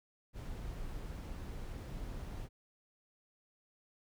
brown noise, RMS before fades -43 dBFS, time 0.33-2.49 s, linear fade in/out 50 ms, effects none

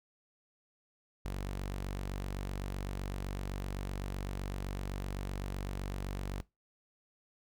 sawtooth tone, 47.85 Hz, G1, 41 cents flat, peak -32 dBFS, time 1.25-6.41 s, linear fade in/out 0 ms, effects noise-tail reverb RT60 0.2 s tail -20 dB re dry

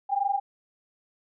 sine tone pair together, 788 / 811.1 Hz, G5 / G#5, +9 / -41 cents, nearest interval minor second, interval 50 cents, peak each -26 dBFS, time 0.09-0.4 s, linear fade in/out 20 ms, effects none

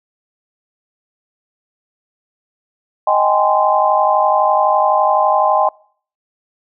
sine chord, Ab major seventh, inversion second, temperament just, 623 / 778.7 / 830.6 / 1038.3 Hz, Eb5 / G5 / Ab5 / C6, +2 / -12 / 0 / -14 cents, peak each -16 dBFS, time 3.07-5.69 s, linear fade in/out 5 ms, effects noise-tail reverb RT60 0.5 s tail -24 dB re dry

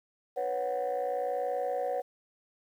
sine chord, B suspended second, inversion none, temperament equal, 493.9 / 554.4 / 740 Hz, B4 / C#5 / F#5, 0 / 0 / 0 cents, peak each -32 / -32 / -32 dBFS, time 0.36-2.02 s, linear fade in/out 20 ms, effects tanh soft clip ceiling -24 dBFS + 10-bit

